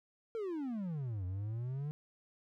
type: exponential two-way sweep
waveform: triangle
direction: down then up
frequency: 467 to 89.2 to 152.5 Hz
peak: -34 dBFS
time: 0.35-1.91 s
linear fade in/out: 0 ms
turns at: 1.25 s
effects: none